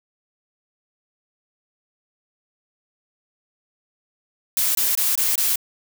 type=noise bursts; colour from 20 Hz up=blue; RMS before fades=-20 dBFS; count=5; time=4.57-5.558 s; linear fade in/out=2 ms; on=180 ms; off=22 ms; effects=none